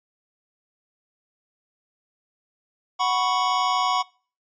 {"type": "chord", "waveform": "square", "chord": "F# suspended fourth", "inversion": "none", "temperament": "equal", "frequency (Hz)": [740, 987.8, 1108.7], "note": ["F#5", "B5", "C#6"], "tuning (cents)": [0, 0, 0], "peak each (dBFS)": [-26, -26, -24], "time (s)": [2.99, 4.03], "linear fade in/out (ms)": 20, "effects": ["noise-tail reverb RT60 0.4 s tail -23 dB re dry", "resampled to 16000 Hz"]}